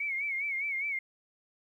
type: tone with vibrato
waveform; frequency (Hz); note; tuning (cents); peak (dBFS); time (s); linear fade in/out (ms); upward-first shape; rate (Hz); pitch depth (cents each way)
sine; 2217; C#7; 0; -30; 0-0.99; 5; sine; 4.9; 88
effects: 11-bit